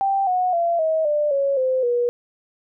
sine tone with pitch steps, 784 / 731.5 / 682.5 / 636.8 / 594.2 / 554.4 / 517.2 / 482.6 Hz, G5 / F#5 / F5 / D#5 / D5 / C#5 / C5 / B4, 0 / -20 / -40 / +40 / +20 / 0 / -20 / -40 cents, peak -17 dBFS, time 0.01-2.09 s, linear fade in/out 0 ms, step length 260 ms, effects none

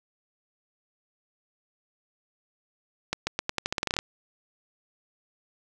accelerating click train, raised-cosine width 0.2 ms, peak -9 dBFS, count 14, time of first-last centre 3.13-3.989 s, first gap 140 ms, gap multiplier 0.86, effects none

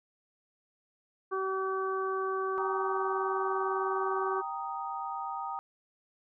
harmonic tone, 382.1 Hz, G4, 44 cents flat, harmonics 1 / 2 / 3 / 4, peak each -32 / -42 / -33 / -42 dBFS, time 1.31-4.42 s, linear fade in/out 20 ms
sine chord, Eb major, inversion first, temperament equal, 784 / 932.3 / 1244.5 Hz, G5 / Bb5 / Eb6, 0 / 0 / 0 cents, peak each -38 dBFS, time 2.58-5.59 s, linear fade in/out 0 ms
effects none

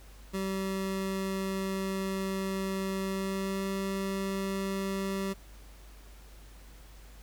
25% pulse tone with pitch glide, 192.2 to 194.1 Hz, G3 to G3, -34 to -17 cents, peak -27 dBFS, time 0.33-5.34 s, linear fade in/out 20 ms, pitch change +17 cents, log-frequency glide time 3.06-3.67 s, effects added 50 Hz sine -49 dBFS peak until 7.22 s + pink hiss -57 dBFS RMS until 7.22 s

